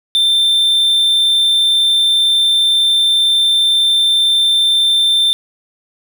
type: tone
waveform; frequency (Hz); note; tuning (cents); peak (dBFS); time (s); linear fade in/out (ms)
triangle; 3569; A7; +24; -8; 0.15-5.33; 0
effects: none